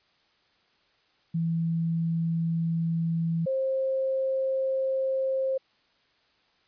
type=tone pair in turn; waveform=sine; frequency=165.4 / 530.6 Hz; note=E3 / C5; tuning=+6 / +24 cents; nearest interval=octave + minor sixth; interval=2018 cents; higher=second; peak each=-24 dBFS; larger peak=neither; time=1.34-3.46 / 3.46-5.58 s; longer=neither; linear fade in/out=10 ms; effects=white hiss -66 dBFS RMS until 6.67 s + resampled to 11025 Hz